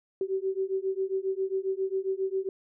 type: beating tone pair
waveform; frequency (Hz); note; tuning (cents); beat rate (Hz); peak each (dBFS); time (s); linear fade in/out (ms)
sine; 379.6 / 387; F#4 / G4; +44 / -22; 7.4; -30 / -30; 0.21-2.49; 2
effects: none